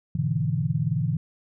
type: chord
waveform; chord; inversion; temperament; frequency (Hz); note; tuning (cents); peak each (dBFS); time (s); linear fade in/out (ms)
sine; E dominant seventh; first; equal; 103.83 / 123.47 / 146.83 / 164.81; G#2 / B2 / D3 / E3; 0 / 0 / 0 / 0; -31 / -28 / -26 / -27; 0.15-1.17; 5
effects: none